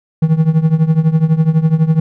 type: tone with tremolo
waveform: triangle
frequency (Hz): 159.5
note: D#3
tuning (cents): +43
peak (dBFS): -3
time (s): 0.22-2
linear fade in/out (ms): 5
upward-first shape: triangle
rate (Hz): 12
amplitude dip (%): 90
effects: none